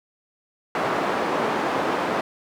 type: band-pass noise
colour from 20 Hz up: white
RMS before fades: -24 dBFS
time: 0.75-2.21 s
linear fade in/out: 2 ms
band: 240 to 960 Hz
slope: 12 dB/octave
effects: none